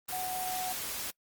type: tone in noise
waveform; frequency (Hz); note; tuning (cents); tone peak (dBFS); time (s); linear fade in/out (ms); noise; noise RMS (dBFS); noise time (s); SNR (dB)
sine; 740; F#5; 0; -34; 0.12-0.73; 10; white; -37; 0.08-1.11; 0
effects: noise-tail reverb RT60 0.1 s tail -24 dB re dry + Opus 24 kbps